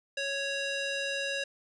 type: tone with band-pass filter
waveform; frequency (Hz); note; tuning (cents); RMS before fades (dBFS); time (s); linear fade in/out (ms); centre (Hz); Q
square; 554.4; C#5; 0; -33; 0.17-1.44; 5; 3100; 0.91
effects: resampled to 24000 Hz